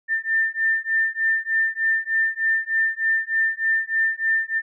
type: beating tone pair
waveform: sine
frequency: 1792 / 1795.3 Hz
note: A6 / A6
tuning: +31 / +34 cents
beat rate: 3.3 Hz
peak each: -22 dBFS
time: 0.08-4.62 s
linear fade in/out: 50 ms
effects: none